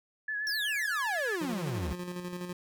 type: tone with vibrato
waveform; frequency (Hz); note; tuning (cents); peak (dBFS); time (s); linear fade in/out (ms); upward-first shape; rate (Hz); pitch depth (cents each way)
sine; 1700; G#6; +40; -31; 0.28-1.36; 5; sine; 7.9; 40
type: exponential sweep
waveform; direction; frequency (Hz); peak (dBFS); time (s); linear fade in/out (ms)
45% pulse; down; 5650 to 65.41; -32; 0.47-1.93; 0
type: tone with tremolo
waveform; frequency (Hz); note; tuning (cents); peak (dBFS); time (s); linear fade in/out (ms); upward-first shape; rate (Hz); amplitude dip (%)
25% pulse; 178.1; F3; +34; -31; 1.41-2.53; 5; square; 12; 45
effects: none